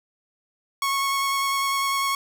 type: tone with vibrato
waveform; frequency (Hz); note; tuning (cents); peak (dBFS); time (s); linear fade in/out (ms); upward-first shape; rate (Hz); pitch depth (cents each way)
sawtooth; 1100; C#6; -14; -18; 0.82-2.15; 2; square; 10; 10
effects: none